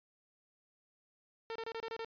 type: tone bursts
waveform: sawtooth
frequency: 453 Hz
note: A#4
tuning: 50 cents flat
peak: -35 dBFS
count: 7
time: 1.5-2.047 s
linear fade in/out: 0 ms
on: 55 ms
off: 27 ms
effects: resampled to 11025 Hz